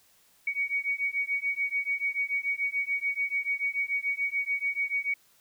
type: beating tone pair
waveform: sine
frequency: 2242 / 2248.9 Hz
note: C#7 / C#7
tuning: +19 / +24 cents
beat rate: 6.9 Hz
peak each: -30 dBFS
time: 0.47-5.14 s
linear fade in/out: 5 ms
effects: white hiss -63 dBFS RMS until 5.4 s